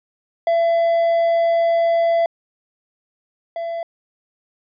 triangle tone pair in turn, 672 / 672 Hz, E5 / E5, +33 / +33 cents, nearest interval unison, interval 0 cents, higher neither, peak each -12 / -21 dBFS, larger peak first, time 0.47-2.26 / 3.56-3.83 s, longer first, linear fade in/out 2 ms, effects resampled to 11025 Hz

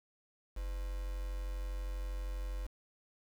sine tone with quantisation, 46.25 Hz, F#1, in tune, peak -36 dBFS, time 0.56-2.67 s, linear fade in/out 10 ms, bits 8, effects none

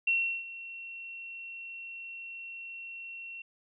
sine tone with ADSR envelope, 2723 Hz, F7, 44 cents flat, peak -23 dBFS, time 0.07-3.42 s, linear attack 6 ms, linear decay 360 ms, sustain -17 dB, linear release 4 ms, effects none

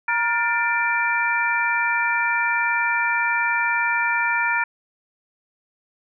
harmonic tone with a mistuned harmonic, 470.5 Hz, A#4, 16 cents sharp, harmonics 2 / 3 / 4 / 5, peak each -24 / -24 / -24 / -24 dBFS, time 0.08-4.64 s, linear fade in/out 5 ms, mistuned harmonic 4, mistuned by -96 cents, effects none

